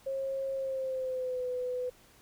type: tone with pitch glide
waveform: sine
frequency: 539 to 500 Hz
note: C#5 to B4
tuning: -49 to +21 cents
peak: -31 dBFS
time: 0.06-1.9 s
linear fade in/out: 10 ms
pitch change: -130 cents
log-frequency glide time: 0.54-1.47 s
effects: pink hiss -60 dBFS RMS until 2.21 s